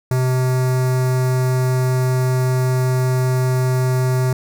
square tone with notch filter, 128.2 Hz, C3, 35 cents flat, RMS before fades -17 dBFS, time 0.11-4.33 s, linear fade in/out 2 ms, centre 3100 Hz, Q 0.99, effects none

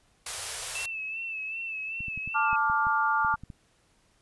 white band-stop noise, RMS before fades -34 dBFS, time 0.26-0.86 s, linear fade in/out 5 ms, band 130 to 420 Hz, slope 48 dB/octave
sine tone with vibrato, 2637 Hz, E7, in tune, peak -32 dBFS, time 0.75-2.56 s, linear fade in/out 5 ms, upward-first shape sine, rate 2.6 Hz, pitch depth 49 cents each way
clicks, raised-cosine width 5 ms, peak -29 dBFS, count 11, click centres 2.006 / 2.083 / 2.176 / 2.276 / 2.53 / 2.699 / 2.869 / 3.248 / 3.341 / 3.436 / 3.502 s
sine chord, D minor, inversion second, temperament just, 881 / 1174.7 / 1409.6 Hz, A5 / D6 / F6, +2 / 0 / +16 cents, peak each -27 dBFS, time 2.34-3.36 s, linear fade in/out 20 ms
effects pink hiss -66 dBFS RMS until 4.21 s + resampled to 24000 Hz

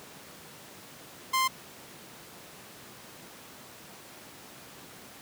sawtooth tone, 1046.5 Hz, C6, in tune, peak -20 dBFS, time 1.33-1.48 s, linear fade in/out 10 ms, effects pink hiss -48 dBFS RMS until 5.21 s + high-pass 150 Hz 12 dB/octave

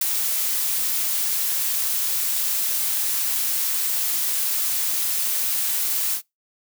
blue noise with ADSR envelope, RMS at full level -20 dBFS, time 0.01-6.22 s, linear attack 5 ms, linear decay 19 ms, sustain -3 dB, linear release 83 ms, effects noise-tail reverb RT60 0.2 s tail -25 dB re dry

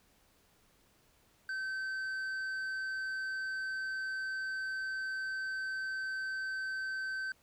sine tone with tanh clipping, 1543 Hz, G6, 28 cents flat, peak -36 dBFS, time 1.49-7.32 s, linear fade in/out 2 ms, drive 6 dB, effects pink hiss -68 dBFS RMS until 7.42 s

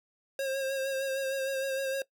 square tone with vibrato, 538 Hz, C5, 48 cents sharp, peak -30 dBFS, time 0.39-2.02 s, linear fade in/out 2 ms, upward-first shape sine, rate 6.5 Hz, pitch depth 29 cents each way, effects noise-tail reverb RT60 0.1 s tail -20 dB re dry

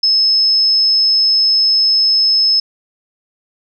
sine tone, 5200 Hz, E8, 24 cents flat, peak -9 dBFS, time 0.03-2.6 s, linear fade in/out 5 ms, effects none

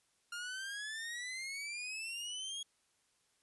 sawtooth exponential sweep, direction up, 1396.9 to 3322 Hz, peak -37 dBFS, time 0.32-2.63 s, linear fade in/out 5 ms, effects white hiss -75 dBFS RMS until 3.42 s + resampled to 24000 Hz

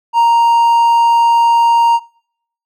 triangle tone, 932.3 Hz, A#5, in tune, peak -5 dBFS, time 0.13-2 s, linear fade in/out 50 ms, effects noise-tail reverb RT60 0.7 s tail -25 dB re dry

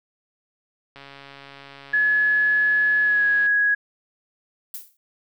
click train, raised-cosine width 0.3 ms, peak -26 dBFS, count 349, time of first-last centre 0.96-3.464 s, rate 139 Hz
sine tone with pitch glide, 1700 to 1665 Hz, G#6 to G#6, +40 to +4 cents, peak -16 dBFS, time 1.93-3.75 s, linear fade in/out 10 ms, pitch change -36 cents, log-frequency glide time 3.03-3.25 s
violet noise with exponential decay, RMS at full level -30 dBFS, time 4.74-4.97 s, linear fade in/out 2 ms, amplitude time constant 49 ms
effects none

